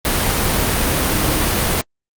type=tone in noise; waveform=sine; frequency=309.9 Hz; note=D#4; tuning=7 cents flat; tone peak=-25 dBFS; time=1.1-1.43 s; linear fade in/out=0 ms; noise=pink; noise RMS=-17 dBFS; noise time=0.05-1.81 s; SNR=-11 dB; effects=Opus 32 kbps

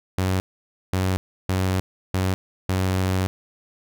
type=tone bursts at uneven times; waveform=sawtooth; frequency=93.6 Hz; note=F#2; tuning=20 cents sharp; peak=-16 dBFS; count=5; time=0.18-0.4 / 0.93-1.17 / 1.49-1.8 / 2.14-2.34 / 2.69-3.27 s; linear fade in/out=0 ms; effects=none

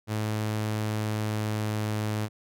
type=tone with pitch glide; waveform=sawtooth; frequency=107.7 to 107.02 Hz; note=A2 to A2; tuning=-37 to -48 cents; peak=-23 dBFS; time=0.07-2.29 s; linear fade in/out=50 ms; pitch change=-11 cents; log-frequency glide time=0.84-1.89 s; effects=none

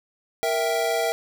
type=chord; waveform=square; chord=E diminished; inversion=second; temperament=equal; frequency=466.2 / 659.3 / 784 Hz; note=Bb4 / E5 / G5; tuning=0 / 0 / 0 cents; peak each=-27 / -25 / -29 dBFS; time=0.43-1.12 s; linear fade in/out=0 ms; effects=none

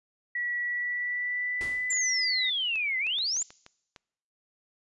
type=tone with pitch glide; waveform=sine; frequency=1937 to 2020 Hz; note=B6 to B6; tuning=-34 to +39 cents; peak=-28 dBFS; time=0.35-2.5 s; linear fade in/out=5 ms; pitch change=+73 cents; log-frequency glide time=0.6-2.29 s
type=noise with exponential decay; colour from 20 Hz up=pink; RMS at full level=-39 dBFS; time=1.61-2.02 s; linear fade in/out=0 ms; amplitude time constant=89 ms
type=exponential two-way sweep; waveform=sine; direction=down then up; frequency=7360 to 2000 to 7360 Hz; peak=-26 dBFS; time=1.9-3.43 s; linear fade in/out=5 ms; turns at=2.98 s
type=clicks; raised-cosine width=0.2 ms; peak=-29 dBFS; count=10; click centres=1.929 / 1.971 / 2.757 / 3.067 / 3.187 / 3.366 / 3.42 / 3.505 / 3.664 / 3.962 s
effects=noise-tail reverb RT60 0.9 s tail -26 dB re dry + resampled to 24000 Hz

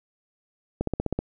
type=click train; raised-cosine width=2 ms; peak=-12 dBFS; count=7; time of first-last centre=0.81-1.19 s; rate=15.8 Hz; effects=none

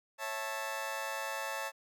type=chord; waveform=20% pulse; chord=A major; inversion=first; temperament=just; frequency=550 / 660 / 880 Hz; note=C#5 / E5 / A5; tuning=-14 / +2 / 0 cents; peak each=-36 / -38 / -34 dBFS; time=0.18-1.72 s; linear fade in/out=50 ms; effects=none

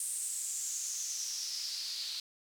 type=noise with band-pass filter sweep; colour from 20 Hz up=white; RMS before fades=-38 dBFS; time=0-2.2 s; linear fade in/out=2 ms; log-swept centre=8900 to 4200 Hz; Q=5.5; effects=none

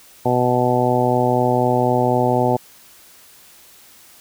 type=harmonic tone; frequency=124 Hz; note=B2; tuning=7 cents sharp; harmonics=1 / 2 / 3 / 4 / 5 / 6 / 7; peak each=-22 / -22 / -22 / -22 / -22 / -22 / -22 dBFS; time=0.25-2.57 s; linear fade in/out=10 ms; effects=white hiss -47 dBFS RMS until 4.2 s

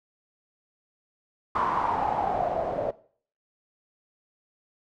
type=noise with low-pass filter sweep; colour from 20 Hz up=white; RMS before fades=-27 dBFS; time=1.55-2.91 s; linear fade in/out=5 ms; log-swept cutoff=1100 to 580 Hz; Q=7; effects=noise-tail reverb RT60 0.5 s tail -19 dB re dry

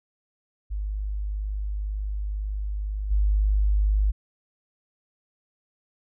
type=tone with level steps; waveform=sine; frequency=51 Hz; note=G#1; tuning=31 cents flat; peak=-26 / -18 dBFS; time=0.7-4.12 s; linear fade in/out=20 ms; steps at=3.1 s; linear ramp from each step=20 ms; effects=none

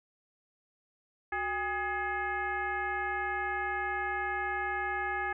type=tone with frequency modulation; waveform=sine; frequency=1248 Hz; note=D#6; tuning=5 cents sharp; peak=-30 dBFS; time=1.32-5.33 s; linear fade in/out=5 ms; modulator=439 Hz; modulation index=1.8; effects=none

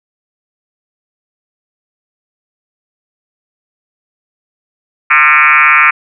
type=tone with frequency modulation; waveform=sine; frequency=1800 Hz; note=A6; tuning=39 cents sharp; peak=-4 dBFS; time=5.1-5.91 s; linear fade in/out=10 ms; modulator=147 Hz; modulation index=4.5; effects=none

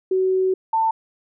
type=tone pair in turn; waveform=sine; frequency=375.6 / 893.3 Hz; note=F#4 / A5; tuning=+26 / +26 cents; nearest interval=octave + minor third; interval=1500 cents; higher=second; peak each=-16 dBFS; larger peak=neither; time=0.11-0.54 / 0.73-0.91 s; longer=first; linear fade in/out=5 ms; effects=none

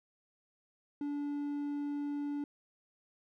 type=tone; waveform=triangle; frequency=288.9 Hz; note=D4; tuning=28 cents flat; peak=-32 dBFS; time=1.01-2.44 s; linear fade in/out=2 ms; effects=none

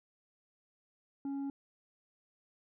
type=tone with tanh clipping; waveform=triangle; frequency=277.2 Hz; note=C#4; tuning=in tune; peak=-36 dBFS; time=1.25-1.5 s; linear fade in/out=2 ms; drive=9 dB; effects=none

